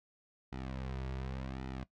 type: tone with flanger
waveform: sawtooth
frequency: 65.4 Hz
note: C2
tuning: in tune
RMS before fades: -41 dBFS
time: 0.52-1.84 s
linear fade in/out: 5 ms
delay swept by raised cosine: 1.8 to 3.9 ms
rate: 0.88 Hz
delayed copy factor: -0.75
effects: noise-tail reverb RT60 0.1 s tail -17 dB re dry + low-pass 4000 Hz 12 dB/octave